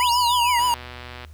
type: tone with vibrato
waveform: square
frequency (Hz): 969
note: B5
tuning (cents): -33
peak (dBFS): -18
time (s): 0-0.74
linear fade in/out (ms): 0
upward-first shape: triangle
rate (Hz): 6.5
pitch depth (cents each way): 64
type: exponential two-way sweep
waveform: sine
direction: up then down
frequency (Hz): 1864.7 to 5560 to 1864.7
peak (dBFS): -25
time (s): 0-0.6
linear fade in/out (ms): 10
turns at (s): 0.13
type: click train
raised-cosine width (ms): 0.3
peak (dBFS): -21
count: 82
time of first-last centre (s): 0.59-1.249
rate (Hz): 123
effects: added 77 Hz sine -40 dBFS peak until 1.33 s + pink hiss -57 dBFS RMS until 1.33 s